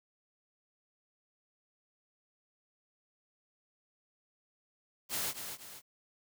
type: noise with echo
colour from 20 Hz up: white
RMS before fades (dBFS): -35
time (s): 5.09-5.34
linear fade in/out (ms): 50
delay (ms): 240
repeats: 2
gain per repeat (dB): -7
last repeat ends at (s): 5.82
effects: none